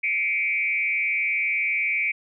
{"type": "tone with frequency modulation", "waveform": "sine", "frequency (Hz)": 2300, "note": "D7", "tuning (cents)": -37, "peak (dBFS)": -21, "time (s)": [0.03, 2.12], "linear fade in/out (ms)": 10, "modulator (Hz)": 168, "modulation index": 0.88, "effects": []}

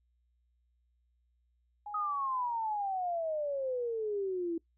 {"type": "tone with exponential decay", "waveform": "sine", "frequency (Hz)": 830.6, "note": "G#5", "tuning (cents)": 0, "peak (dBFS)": -39, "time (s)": [1.86, 4.21], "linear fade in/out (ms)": 5, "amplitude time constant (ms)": 510}
{"type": "exponential sweep", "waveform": "sine", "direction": "down", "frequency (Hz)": [1268, 327.9], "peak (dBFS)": -31, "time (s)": [1.94, 4.58], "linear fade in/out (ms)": 5}
{"effects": ["noise-tail reverb RT60 0.1 s tail -22 dB re dry", "added 60 Hz sine -70 dBFS peak until 4.77 s"]}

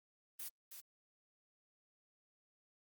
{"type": "noise with echo", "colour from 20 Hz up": "blue", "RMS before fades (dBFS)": -45, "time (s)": [0.39, 0.49], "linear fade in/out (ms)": 10, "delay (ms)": 320, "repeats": 1, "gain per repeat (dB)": -7, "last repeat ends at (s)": 0.81, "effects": ["Opus 32 kbps"]}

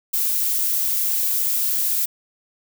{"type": "noise", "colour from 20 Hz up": "violet", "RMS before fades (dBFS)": -21, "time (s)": [0.13, 2.06], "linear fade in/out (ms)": 10, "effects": []}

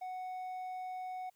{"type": "tone with hard clipping", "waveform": "sine", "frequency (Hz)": 740, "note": "F#5", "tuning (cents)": 0, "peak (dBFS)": -40, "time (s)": [0.01, 1.3], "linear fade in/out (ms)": 10, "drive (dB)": 3, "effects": ["white hiss -75 dBFS RMS until 1.35 s"]}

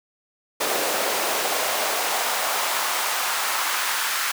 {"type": "noise with high-pass filter sweep", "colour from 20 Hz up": "pink", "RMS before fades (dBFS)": -24, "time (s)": [0.6, 4.32], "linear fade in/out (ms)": 10, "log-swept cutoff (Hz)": [470, 1300], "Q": 1.5, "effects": []}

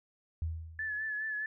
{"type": "tone with exponential decay", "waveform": "sine", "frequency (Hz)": 81.2, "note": "E2", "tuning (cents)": -26, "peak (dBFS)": -29, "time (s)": [0.42, 1.11], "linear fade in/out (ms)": 0, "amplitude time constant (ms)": 150}
{"type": "tone with vibrato", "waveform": "sine", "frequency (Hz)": 1728, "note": "A6", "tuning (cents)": -32, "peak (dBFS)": -33, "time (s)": [0.79, 1.46], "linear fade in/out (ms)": 2, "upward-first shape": "sine", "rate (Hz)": 4.8, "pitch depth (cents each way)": 37}
{"effects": []}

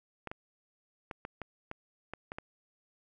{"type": "clicks", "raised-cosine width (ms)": 0.5, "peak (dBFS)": -24, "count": 9, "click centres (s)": [0.273, 0.315, 1.112, 1.251, 1.417, 1.714, 2.136, 2.319, 2.385], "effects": []}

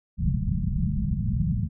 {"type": "low-pass noise", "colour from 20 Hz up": "white", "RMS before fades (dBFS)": -25, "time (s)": [0.17, 1.69], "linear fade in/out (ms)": 50, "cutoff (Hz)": 210, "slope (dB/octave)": 96, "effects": []}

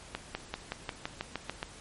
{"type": "accelerating click train", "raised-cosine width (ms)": 0.3, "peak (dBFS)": -17, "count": 10, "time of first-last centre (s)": [0.15, 1.629], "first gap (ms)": 200, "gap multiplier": 0.95, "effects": ["pink hiss -50 dBFS RMS until 1.8 s", "MP3 48 kbps"]}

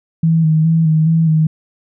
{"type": "tone with vibrato", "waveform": "sine", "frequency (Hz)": 160.1, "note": "D#3", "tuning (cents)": 50, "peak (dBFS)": -9, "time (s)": [0.23, 1.47], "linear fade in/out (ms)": 5, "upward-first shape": "square", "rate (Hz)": 2.4, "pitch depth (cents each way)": 32, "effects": []}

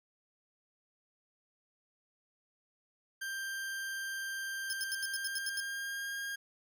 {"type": "tone with pitch glide", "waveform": "40% pulse", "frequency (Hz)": [1581, 1617], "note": ["G6", "G#6"], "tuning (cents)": [14, -47], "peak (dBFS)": -36, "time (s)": [3.21, 6.36], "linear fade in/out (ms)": 10, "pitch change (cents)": 39, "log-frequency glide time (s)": [4.87, 6.17]}
{"type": "tone bursts", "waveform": "15% pulse", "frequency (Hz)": 5160, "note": "E8", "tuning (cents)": -38, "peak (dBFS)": -29, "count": 9, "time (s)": [4.7, 5.601], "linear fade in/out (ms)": 0, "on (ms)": 29, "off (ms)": 80}
{"effects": []}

